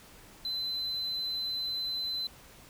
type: tone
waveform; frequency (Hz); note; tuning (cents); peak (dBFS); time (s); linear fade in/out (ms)
triangle; 4045; B7; +41; -29; 0.45-2.27; 2
effects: tanh soft clip ceiling -27 dBFS + pink hiss -54 dBFS RMS until 2.69 s